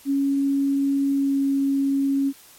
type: tone with pitch glide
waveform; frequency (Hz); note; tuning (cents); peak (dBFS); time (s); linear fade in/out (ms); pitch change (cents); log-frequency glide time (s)
sine; 277.2 to 275.4; C#4 to C#4; 0 to -11; -18; 0.05-2.33; 50; -11; 1.14-1.37
effects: white hiss -49 dBFS RMS until 2.58 s + MP3 64 kbps